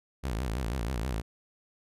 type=tone with vibrato; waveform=sawtooth; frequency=60.2 Hz; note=B1; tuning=44 cents flat; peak=-26 dBFS; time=0.23-1.22 s; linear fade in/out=20 ms; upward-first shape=sine; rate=6.2 Hz; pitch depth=220 cents each way; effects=resampled to 32000 Hz